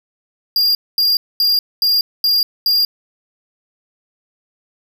square tone bursts, 4807 Hz, D8, 39 cents sharp, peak -12 dBFS, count 6, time 0.56-2.85 s, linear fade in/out 2 ms, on 190 ms, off 230 ms, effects none

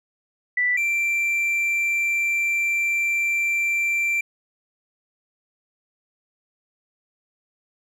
sine / triangle tone pair in turn, 1975.5 / 2353 Hz, B6 / D7, 0 / +3 cents, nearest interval minor third, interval 303 cents, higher second, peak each -18 dBFS, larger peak neither, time 0.57-0.77 / 0.77-4.21 s, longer second, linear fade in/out 5 ms, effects none

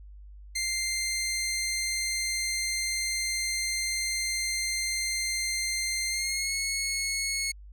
15% pulse tone with pitch glide, 2093 to 2186 Hz, C7 to C#7, 0 to -25 cents, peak -21 dBFS, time 0.55-7.52 s, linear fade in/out 10 ms, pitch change +75 cents, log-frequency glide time 6.08-6.53 s, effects added 50 Hz sine -44 dBFS peak until 7.72 s

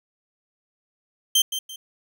sawtooth tone with echo, 3136 Hz, G7, in tune, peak -12 dBFS, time 1.35-1.42 s, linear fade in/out 5 ms, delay 170 ms, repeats 2, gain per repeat -10 dB, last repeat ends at 1.76 s, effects none

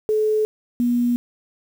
sine tone pair in turn, 430 / 241.3 Hz, A4 / B3, -40 / -40 cents, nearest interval minor seventh, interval 1000 cents, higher first, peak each -16 dBFS, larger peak neither, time 0.09-0.45 / 0.8-1.16 s, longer neither, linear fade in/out 0 ms, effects 7-bit

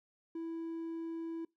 triangle tone, 329.6 Hz, E4, in tune, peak -35 dBFS, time 0.35-1.45 s, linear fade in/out 5 ms, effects noise-tail reverb RT60 0.2 s tail -25 dB re dry + tanh soft clip ceiling -31 dBFS

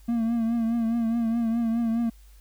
triangle tone with vibrato, 230.2 Hz, A#3, 22 cents flat, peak -20 dBFS, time 0.08-2.1 s, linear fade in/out 10 ms, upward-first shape triangle, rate 4.8 Hz, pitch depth 58 cents each way, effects added 50 Hz sine -48 dBFS peak until 2.4 s + white hiss -61 dBFS RMS until 2.4 s

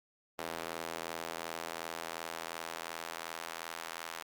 square tone with high-pass filter sweep, 41.38 Hz, E1, 7 cents sharp, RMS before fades -42 dBFS, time 0.38-4.23 s, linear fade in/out 10 ms, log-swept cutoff 480 to 1000 Hz, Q 0.84, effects Opus 32 kbps

